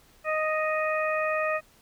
harmonic tone, 622.3 Hz, D#5, in tune, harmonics 1 / 2 / 3 / 4, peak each -27 / -30 / -32 / -33 dBFS, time 0.24-1.61 s, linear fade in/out 50 ms, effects pink hiss -59 dBFS RMS until 1.81 s

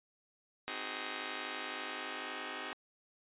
5% pulse chord, Ab dominant seventh, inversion first, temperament just, 259.6 / 311.5 / 373.8 / 415.3 Hz, C4 / Eb4 / Gb4 / Ab4, -13 / +2 / +18 / 0 cents, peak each -34 dBFS, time 0.68-2.73 s, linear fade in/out 0 ms, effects resampled to 8000 Hz

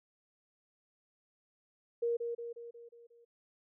sine tone with echo, 470 Hz, A#4, 14 cents sharp, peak -29 dBFS, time 2.02-2.17 s, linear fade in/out 10 ms, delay 180 ms, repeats 6, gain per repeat -5 dB, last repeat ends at 3.25 s, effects none

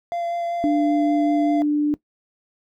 triangle tone with vibrato, 687 Hz, F5, 29 cents flat, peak -21 dBFS, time 0.12-1.62 s, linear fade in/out 0 ms, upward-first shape sine, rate 5.2 Hz, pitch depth 10 cents each way
sine tone, 295.8 Hz, D4, 13 cents sharp, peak -16 dBFS, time 0.64-1.94 s, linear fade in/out 0 ms
effects noise-tail reverb RT60 0.1 s tail -19 dB re dry

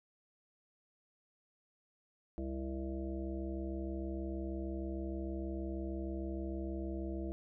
harmonic tone, 66.4 Hz, C2, 26 cents sharp, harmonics 1 / 3 / 5 / 7 / 9 / 10, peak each -40 / -45 / -41 / -52 / -50 / -52 dBFS, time 2.38-7.32 s, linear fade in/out 0 ms, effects none

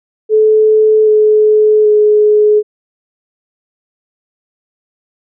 sine tone with pitch steps, 432.7 / 427.5 / 422.3 Hz, A4 / A4 / G#4, -29 / -50 / +29 cents, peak -5 dBFS, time 0.29-2.63 s, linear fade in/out 50 ms, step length 780 ms, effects none

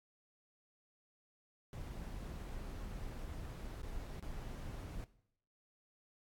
brown noise with dropouts, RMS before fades -45 dBFS, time 1.73-5.04 s, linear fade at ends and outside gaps 0 ms, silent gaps 3.818-3.831 / 4.068-4.072 / 4.196-4.226 s, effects noise-tail reverb RT60 0.7 s tail -18 dB re dry + AAC 64 kbps

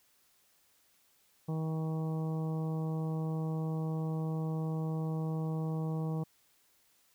harmonic tone, 159 Hz, D#3, 38 cents sharp, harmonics 1 / 2 / 3 / 4 / 5 / 6 / 7, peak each -32 / -43 / -43 / -50 / -49 / -54 / -53 dBFS, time 1.48-6.24 s, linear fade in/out 10 ms, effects white hiss -69 dBFS RMS until 7.14 s

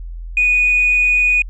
sine tone, 2473 Hz, D#7, 11 cents flat, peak -10 dBFS, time 0.37-1.42 s, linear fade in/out 2 ms, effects tanh soft clip ceiling -6 dBFS + added 42 Hz sine -26 dBFS peak until 1.49 s

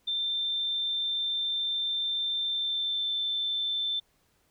sine tone with pitch glide, 3573 to 3544 Hz, A7 to A7, +26 to +12 cents, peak -27 dBFS, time 0.07-4 s, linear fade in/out 10 ms, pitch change -14 cents, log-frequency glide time 2.43-3.12 s, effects pink hiss -69 dBFS RMS until 4.5 s

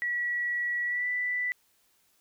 sine tone with pitch glide, 1933 to 1979.3 Hz, B6 to B6, -38 to +3 cents, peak -27 dBFS, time 0.02-1.52 s, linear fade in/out 0 ms, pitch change +41 cents, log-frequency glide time 0.85-1.08 s, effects white hiss -68 dBFS RMS until 2.2 s

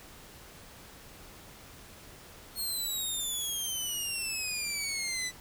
15% pulse exponential sweep, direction down, 4307 to 1975.5 Hz, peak -25 dBFS, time 2.55-5.32 s, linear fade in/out 50 ms, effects pink hiss -51 dBFS RMS until 5.4 s

